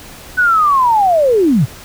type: linear sweep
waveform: sine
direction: down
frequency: 1510 to 108.5 Hz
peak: -8 dBFS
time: 0.37-1.66 s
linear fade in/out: 20 ms
effects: pink hiss -35 dBFS RMS until 1.84 s